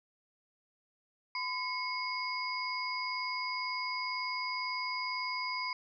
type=tone cluster; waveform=sine; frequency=1019 / 2181 / 4901 Hz; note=C6 / C#7 / D#8; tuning=-46 / -29 / -27 cents; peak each=-37 / -37 / -39 dBFS; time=1.35-5.73 s; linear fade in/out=2 ms; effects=none